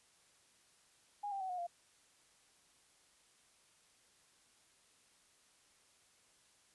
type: tone with pitch steps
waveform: sine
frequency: 821 / 787.1 / 754.6 / 723.4 / 693.6 Hz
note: G#5 / G5 / F#5 / F#5 / F5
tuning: -20 / +7 / +34 / -39 / -12 cents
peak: -38 dBFS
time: 1.23-1.67 s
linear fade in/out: 10 ms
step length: 88 ms
effects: white hiss -69 dBFS RMS until 6.74 s + resampled to 24000 Hz